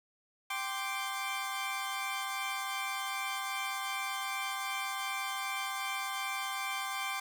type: chord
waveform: 20% pulse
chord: G suspended fourth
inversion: none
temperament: equal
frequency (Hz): 784 / 1046.5 / 1174.7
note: G5 / C6 / D6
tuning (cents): 0 / 0 / 0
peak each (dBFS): -34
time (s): 0.5-7.2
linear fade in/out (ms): 5
effects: none